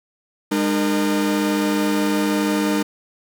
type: tone cluster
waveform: 45% pulse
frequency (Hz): 203.8 / 302.8 / 465.8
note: G#3 / D#4 / A#4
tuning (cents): -32 / -47 / -1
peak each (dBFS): -22 / -20 / -26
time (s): 0.51-2.83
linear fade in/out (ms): 10
effects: none